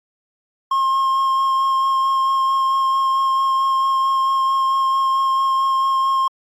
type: tone with vibrato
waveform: triangle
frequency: 1070 Hz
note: C6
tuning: 38 cents sharp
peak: -13 dBFS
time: 0.71-6.28 s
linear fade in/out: 5 ms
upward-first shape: sine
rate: 4.5 Hz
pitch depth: 11 cents each way
effects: AAC 64 kbps